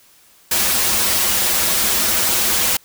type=noise with comb filter; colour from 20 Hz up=white; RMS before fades=-17 dBFS; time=0.51-2.77 s; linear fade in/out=5 ms; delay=6.9 ms; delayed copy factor=-1; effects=white hiss -51 dBFS RMS until 2.84 s